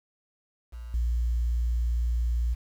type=tone with level steps; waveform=sine; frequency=58.9 Hz; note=A#1; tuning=19 cents sharp; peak=-36 / -22 dBFS; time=0.72-2.55 s; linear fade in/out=20 ms; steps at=0.94 s; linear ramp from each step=2 ms; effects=tanh soft clip ceiling -20 dBFS + 9-bit